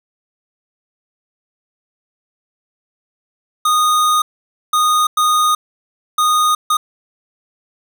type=tone bursts at uneven times; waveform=square; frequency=1235 Hz; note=D#6; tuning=13 cents flat; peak=-12 dBFS; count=5; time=3.65-4.22 / 4.73-5.07 / 5.17-5.55 / 6.18-6.55 / 6.7-6.77 s; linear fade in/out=5 ms; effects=none